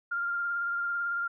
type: tone with vibrato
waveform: sine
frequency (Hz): 1396.9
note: F6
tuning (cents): 0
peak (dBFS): -28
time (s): 0.11-1.28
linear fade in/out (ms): 10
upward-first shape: triangle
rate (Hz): 18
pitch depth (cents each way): 20
effects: none